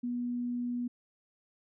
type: tone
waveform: sine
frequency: 243.2 Hz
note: B3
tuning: 26 cents flat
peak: -31 dBFS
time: 0.03-0.88 s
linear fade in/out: 10 ms
effects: none